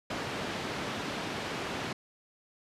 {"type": "band-pass noise", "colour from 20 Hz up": "pink", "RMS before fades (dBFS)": -36, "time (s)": [0.1, 1.93], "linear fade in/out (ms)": 5, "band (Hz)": [150, 3900], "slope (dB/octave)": 12, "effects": ["resampled to 32000 Hz"]}